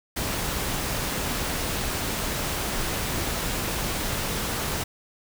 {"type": "noise", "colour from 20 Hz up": "pink", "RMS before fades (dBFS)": -28, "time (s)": [0.16, 4.84], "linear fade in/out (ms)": 10, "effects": []}